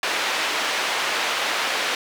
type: band-pass noise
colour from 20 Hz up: white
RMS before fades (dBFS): -24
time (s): 0.03-1.95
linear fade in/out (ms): 2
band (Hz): 450 to 3100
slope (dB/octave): 12
effects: none